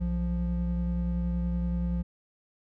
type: tone pair together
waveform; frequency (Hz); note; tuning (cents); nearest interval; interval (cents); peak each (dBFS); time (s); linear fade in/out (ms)
triangle; 61.74 / 174.63; B1 / F3; 0 / 0; octave + tritone; 1800; -27; 0-2.03; 20
effects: none